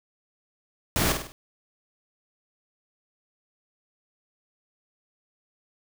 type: noise with echo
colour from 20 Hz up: pink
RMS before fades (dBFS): -24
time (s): 0.96-1.12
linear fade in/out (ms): 0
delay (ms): 50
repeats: 4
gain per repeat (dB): -6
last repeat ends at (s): 1.32
effects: none